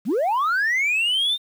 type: linear sweep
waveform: sine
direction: up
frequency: 163.2 to 3678 Hz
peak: -16 dBFS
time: 0.05-1.38 s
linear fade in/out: 50 ms
effects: tanh soft clip ceiling -17 dBFS + 8-bit